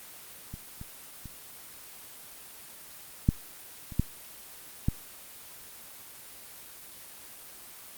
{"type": "clicks", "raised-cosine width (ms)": 5, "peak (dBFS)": [-26, -28, -29, -8, -28, -11, -12], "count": 7, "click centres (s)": [0.54, 0.814, 1.257, 3.289, 3.922, 3.996, 4.885], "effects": ["white hiss -47 dBFS RMS until 7.97 s", "Opus 24 kbps"]}